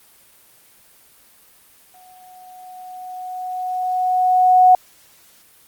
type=tone with exponential growth; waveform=sine; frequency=736 Hz; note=F#5; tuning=9 cents flat; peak=-6 dBFS; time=1.94-4.75 s; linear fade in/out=2 ms; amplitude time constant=610 ms; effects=white hiss -51 dBFS RMS until 5.67 s + Opus 32 kbps